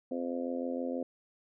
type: harmonic tone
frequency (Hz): 86.3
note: F2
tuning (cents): -20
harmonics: 3 / 4 / 5 / 6 / 7 / 8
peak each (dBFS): -35 / -42 / -44 / -37 / -44 / -47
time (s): 0.11-1.03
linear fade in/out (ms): 5
effects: none